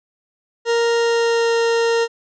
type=tone with pitch glide; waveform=40% pulse; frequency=466.2 to 462.4 Hz; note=A#4 to A#4; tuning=0 to -14 cents; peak=-14 dBFS; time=0.65-2.08 s; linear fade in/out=50 ms; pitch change=-14 cents; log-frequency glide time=0.96-1.53 s; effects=resampled to 16000 Hz